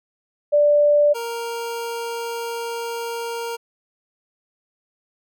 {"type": "tone pair in turn", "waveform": ["sine", "25% pulse"], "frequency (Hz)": [587.3, 466.1], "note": ["D5", "A#4"], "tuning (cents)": [0, 0], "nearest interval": "major third", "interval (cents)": 400, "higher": "first", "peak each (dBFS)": [-12, -22], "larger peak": "first", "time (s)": [[0.52, 1.14], [1.14, 3.57]], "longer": "second", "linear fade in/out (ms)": 20, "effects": []}